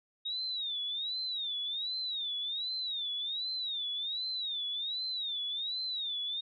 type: tone with vibrato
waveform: sine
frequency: 3729 Hz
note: A#7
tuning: in tune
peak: -33 dBFS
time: 0.25-6.41 s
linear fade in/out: 10 ms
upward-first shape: sine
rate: 1.3 Hz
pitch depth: 160 cents each way
effects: none